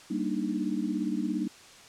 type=chord; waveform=sine; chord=Eb major seventh; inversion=first; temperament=equal; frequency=196 / 233.1 / 293.7 / 311.1 Hz; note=G3 / Bb3 / D4 / Eb4; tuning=0 / 0 / 0 / 0 cents; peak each=-33 dBFS; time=0.1-1.48 s; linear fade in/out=10 ms; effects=white hiss -51 dBFS RMS until 1.88 s + low-pass 7000 Hz 12 dB/octave